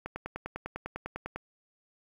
click train, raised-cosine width 0.5 ms, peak -21 dBFS, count 14, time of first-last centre 0.06-1.36 s, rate 10 Hz, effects 9-bit

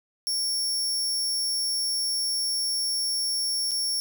sawtooth tone with dropouts, 5480 Hz, F8, 34 cents flat, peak -22 dBFS, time 0.27-4 s, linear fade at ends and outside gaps 0 ms, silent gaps 3.71-3.716 s, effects 9-bit

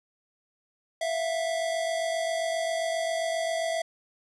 square tone pair together, 659.3 / 706.8 Hz, E5 / F5, 0 / +21 cents, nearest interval minor second, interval 121 cents, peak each -28 / -35 dBFS, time 1.01-3.82 s, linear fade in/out 5 ms, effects resampled to 24000 Hz

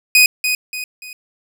sawtooth tone with echo, 2495 Hz, D#7, 4 cents sharp, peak -4 dBFS, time 0.15-0.26 s, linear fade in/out 2 ms, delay 290 ms, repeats 3, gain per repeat -8 dB, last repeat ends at 1.13 s, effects none

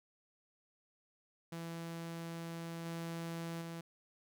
sawtooth tone with level steps, 166.8 Hz, E3, 21 cents sharp, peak -38 / -36 / -39 dBFS, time 1.52-3.81 s, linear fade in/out 5 ms, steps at 2.85 / 3.61 s, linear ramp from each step 10 ms, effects none

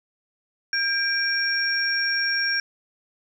sine tone cluster, 1605 / 2344 / 5550 Hz, G6 / D7 / F8, +40 / -4 / -12 cents, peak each -23 / -32 / -25 dBFS, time 0.73-2.6 s, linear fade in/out 2 ms, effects 9-bit

